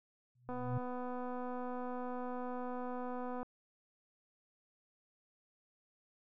sine tone with exponential growth, 123.4 Hz, B2, 1 cent flat, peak -31 dBFS, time 0.35-0.78 s, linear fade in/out 5 ms, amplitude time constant 93 ms
click train, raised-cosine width 1 ms, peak -30 dBFS, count 733, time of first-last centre 0.49-3.43 s, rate 249 Hz
effects none

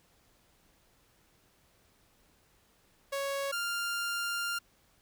sawtooth tone pair in turn, 554.4 / 1397 Hz, C#5 / F6, 0 / 0 cents, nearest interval octave + major third, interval 1600 cents, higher second, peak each -28 dBFS, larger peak neither, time 3.12-3.52 / 3.52-4.59 s, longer second, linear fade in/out 10 ms, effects pink hiss -67 dBFS RMS until 5.01 s

